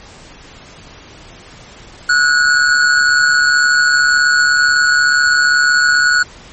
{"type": "tone with amplitude modulation", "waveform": "square", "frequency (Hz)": 1460, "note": "F#6", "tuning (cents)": -24, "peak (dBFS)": -7, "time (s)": [2.09, 6.23], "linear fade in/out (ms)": 5, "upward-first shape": "sine", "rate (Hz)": 142, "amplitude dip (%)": 55, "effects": ["pink hiss -38 dBFS RMS until 6.52 s", "MP3 32 kbps"]}